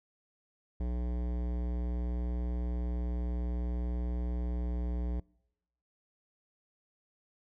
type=tone with hard clipping; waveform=sine; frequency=60.3 Hz; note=B1; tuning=41 cents flat; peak=-33 dBFS; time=0.8-5.2 s; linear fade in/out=5 ms; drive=17 dB; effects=noise-tail reverb RT60 0.9 s tail -26 dB re dry